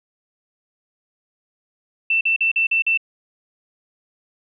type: tone bursts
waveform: sine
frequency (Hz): 2675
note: E7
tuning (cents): +25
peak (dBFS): -15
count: 6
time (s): 2.1-2.975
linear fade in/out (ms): 5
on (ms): 110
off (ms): 43
effects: none